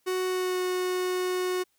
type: tone with pitch glide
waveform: 45% pulse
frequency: 370 to 365.8 Hz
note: F#4 to F#4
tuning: 0 to -20 cents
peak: -26 dBFS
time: 0.06-1.64 s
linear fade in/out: 20 ms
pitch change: -20 cents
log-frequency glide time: 0.26-0.61 s
effects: white hiss -71 dBFS RMS until 1.78 s